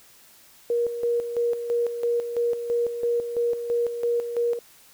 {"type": "tone with tremolo", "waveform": "sine", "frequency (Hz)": 473.8, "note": "A#4", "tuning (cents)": 28, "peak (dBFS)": -20, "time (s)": [0.7, 4.59], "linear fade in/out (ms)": 2, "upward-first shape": "square", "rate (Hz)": 3, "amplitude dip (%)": 60, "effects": ["white hiss -53 dBFS RMS until 4.93 s"]}